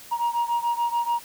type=beating tone pair; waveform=sine; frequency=942 / 948.9 Hz; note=A#5 / A#5; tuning=+18 / +31 cents; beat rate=6.9 Hz; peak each=-22 / -24 dBFS; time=0.11-1.2 s; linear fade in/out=20 ms; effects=tanh soft clip ceiling -19 dBFS + white hiss -45 dBFS RMS until 1.24 s